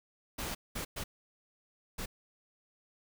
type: noise bursts at uneven times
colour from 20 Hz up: pink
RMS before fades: -38 dBFS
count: 4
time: 0.38-0.55 / 0.75-0.85 / 0.96-1.04 / 1.98-2.06 s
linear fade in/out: 10 ms
effects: none